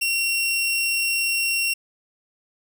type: tone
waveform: sawtooth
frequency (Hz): 2737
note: F7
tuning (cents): -36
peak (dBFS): -17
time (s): 0.01-1.74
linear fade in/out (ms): 10
effects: none